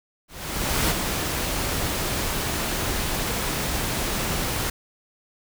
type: noise with ADSR envelope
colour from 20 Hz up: pink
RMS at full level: -21 dBFS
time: 0.28-4.7 s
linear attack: 620 ms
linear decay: 28 ms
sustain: -5 dB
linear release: 4 ms
effects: none